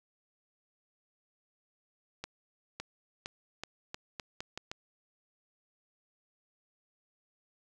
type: accelerating click train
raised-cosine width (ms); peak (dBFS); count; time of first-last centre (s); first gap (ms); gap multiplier
0.2; -21; 9; 2.24-4.715; 560; 0.82
effects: none